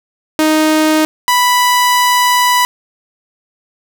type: tone pair in turn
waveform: sawtooth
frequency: 311.1 / 987.7 Hz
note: D#4 / B5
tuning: 0 / 0 cents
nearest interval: octave + minor sixth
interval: 2000 cents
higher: second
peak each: -5 dBFS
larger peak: neither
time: 0.39-1.05 / 1.28-2.65 s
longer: second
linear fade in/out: 0 ms
effects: none